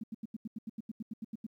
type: tone bursts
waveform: sine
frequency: 220.1 Hz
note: A3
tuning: 1 cent sharp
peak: -36 dBFS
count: 14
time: 0.01-1.466 s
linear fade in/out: 5 ms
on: 26 ms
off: 84 ms
effects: 12-bit